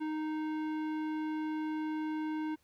sine tone with tanh clipping, 310 Hz, D#4, 6 cents flat, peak -35 dBFS, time 0-2.56 s, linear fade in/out 20 ms, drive 15 dB, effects pink hiss -72 dBFS RMS until 2.63 s

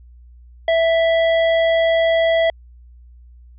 square tone, 659.3 Hz, E5, in tune, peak -14 dBFS, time 0.68-2.5 s, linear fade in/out 2 ms, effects added 60 Hz sine -41 dBFS peak until 3.58 s + resampled to 8000 Hz

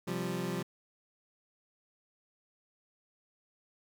25% pulse chord, C suspended fourth, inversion none, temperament equal, 130.81 / 174.61 / 196 Hz, C3 / F3 / G3, 0 / 0 / 0 cents, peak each -37 / -32 / -35 dBFS, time 0.07-0.63 s, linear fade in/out 10 ms, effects none

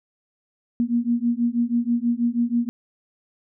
sine beating tone pair, 234.3 / 240.5 Hz, A#3 / B3, +9 / -46 cents, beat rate 6.2 Hz, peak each -22 dBFS, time 0.8-2.69 s, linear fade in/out 0 ms, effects none

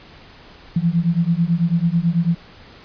sine beating tone pair, 164.81 / 173.91 Hz, E3 / F3, 0 / -7 cents, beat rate 9.1 Hz, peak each -18 dBFS, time 0.76-2.35 s, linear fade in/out 5 ms, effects pink hiss -44 dBFS RMS until 2.84 s + resampled to 11025 Hz

